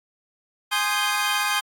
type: chord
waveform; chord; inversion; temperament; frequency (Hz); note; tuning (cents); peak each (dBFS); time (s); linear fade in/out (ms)
20% pulse; Ab major seventh; none; equal with one note detuned; 830.6 / 1046.5 / 1236.6 / 1568; Ab5 / C6 / Eb6 / G6; 0 / 0 / -11 / 0; -22; 0.71-1.61; 20
effects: AAC 64 kbps